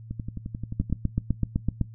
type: two click trains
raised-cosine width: 5 ms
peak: -20 / -11 dBFS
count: 10 / 9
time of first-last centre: 0.11-0.899 / 0.8-1.813 s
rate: 11.4 / 7.9 Hz
effects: noise-tail reverb RT60 0.2 s tail -22 dB re dry + added 112 Hz sine -41 dBFS peak until 1.94 s